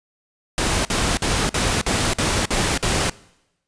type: noise bursts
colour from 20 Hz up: pink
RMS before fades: -20 dBFS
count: 8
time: 0.58-3.097 s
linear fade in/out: 0 ms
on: 270 ms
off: 51 ms
effects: noise-tail reverb RT60 0.9 s tail -22 dB re dry + resampled to 22050 Hz